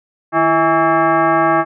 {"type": "tone with frequency modulation", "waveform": "sine", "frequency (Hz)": 155.5, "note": "D#3", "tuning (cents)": -1, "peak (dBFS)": -10, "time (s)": [0.32, 1.65], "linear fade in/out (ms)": 50, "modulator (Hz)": 489, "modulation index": 2.7, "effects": []}